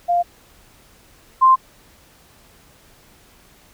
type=tone pair in turn; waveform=sine; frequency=698.5 / 1046.6 Hz; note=F5 / C6; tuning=0 / 0 cents; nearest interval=perfect fifth; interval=700 cents; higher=second; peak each=-14 / -8 dBFS; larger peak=second; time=0.08-0.23 / 1.41-1.56 s; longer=neither; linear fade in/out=20 ms; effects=pink hiss -51 dBFS RMS until 3.73 s